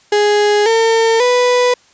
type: tone with pitch steps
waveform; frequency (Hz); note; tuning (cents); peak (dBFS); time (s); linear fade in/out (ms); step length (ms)
35% pulse; 415.3 / 452.9 / 493.9; G#4 / A#4 / B4; 0 / -50 / 0; -8; 0.12-1.74; 5; 540
effects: white hiss -50 dBFS RMS until 1.93 s + resampled to 16000 Hz